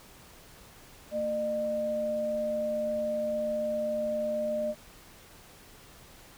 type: tone pair together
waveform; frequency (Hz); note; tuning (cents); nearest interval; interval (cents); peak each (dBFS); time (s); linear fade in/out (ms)
sine; 227 / 606; A#3 / D#5; -46 / -46; octave + perfect fourth; 1700; -37 / -28; 1.11-4.75; 50
effects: pink hiss -53 dBFS RMS until 6.37 s